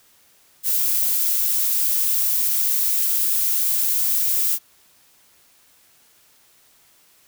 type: noise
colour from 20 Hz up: violet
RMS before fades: -20 dBFS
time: 0.63-4.59 s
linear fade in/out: 50 ms
effects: white hiss -56 dBFS RMS until 7.27 s